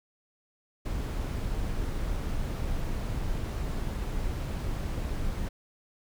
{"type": "noise", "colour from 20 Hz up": "brown", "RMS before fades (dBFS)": -31, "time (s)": [0.85, 5.49], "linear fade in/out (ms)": 10, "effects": []}